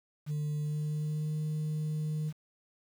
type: tone with pitch glide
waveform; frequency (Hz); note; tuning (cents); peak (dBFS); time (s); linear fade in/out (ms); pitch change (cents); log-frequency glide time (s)
sine; 150 to 153.77; D3 to D#3; +37 to -20; -28; 0.26-2.33; 50; +43; 0.64-1.36
effects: tanh soft clip ceiling -29 dBFS + 9-bit